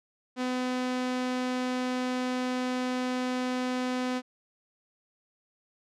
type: tone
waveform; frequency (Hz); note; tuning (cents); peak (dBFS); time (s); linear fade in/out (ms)
sawtooth; 252.6; B3; +39; -24; 0.36-4.22; 50
effects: low-pass 6000 Hz 12 dB/octave